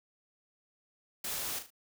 white noise with echo, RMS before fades -37 dBFS, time 1.24-1.59 s, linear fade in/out 5 ms, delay 38 ms, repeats 3, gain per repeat -8 dB, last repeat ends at 1.704 s, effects none

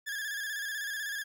40% pulse tone with vibrato, 1688 Hz, G#6, 28 cents sharp, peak -33 dBFS, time 0.06-1.24 s, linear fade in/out 20 ms, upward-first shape square, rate 16 Hz, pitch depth 53 cents each way, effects 12-bit

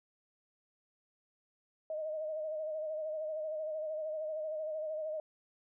sine tone with vibrato, 622.3 Hz, D#5, in tune, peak -35 dBFS, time 1.9-5.2 s, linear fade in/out 2 ms, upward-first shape sine, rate 13 Hz, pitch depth 44 cents each way, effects none

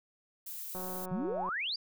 violet noise, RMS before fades -42 dBFS, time 0.46-1.06 s, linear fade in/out 10 ms
click train, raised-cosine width 1 ms, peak -29 dBFS, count 137, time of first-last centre 0.75-1.489 s, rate 184 Hz
sine exponential sweep, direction up, 155.56 to 4978 Hz, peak -32 dBFS, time 1.11-1.76 s, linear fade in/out 5 ms
effects none

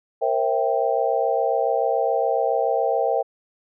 sine chord, C dominant seventh, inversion third, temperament equal with one note detuned, 466.2 / 533.3 / 659.3 / 784 Hz, Bb4 / C5 / E5 / G5, 0 / +33 / 0 / 0 cents, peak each -24 dBFS, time 0.21-3.23 s, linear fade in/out 20 ms, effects none

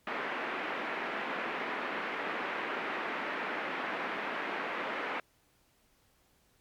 white band-pass noise, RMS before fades -36 dBFS, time 0.07-5.2 s, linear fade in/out 2 ms, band 220 to 2200 Hz, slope 24 dB/octave, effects pink hiss -69 dBFS RMS until 6.6 s + MP3 96 kbps

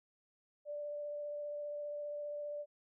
sine tone with vibrato, 587.3 Hz, D5, in tune, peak -39 dBFS, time 0.65-2.66 s, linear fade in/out 50 ms, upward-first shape triangle, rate 15 Hz, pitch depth 12 cents each way, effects none

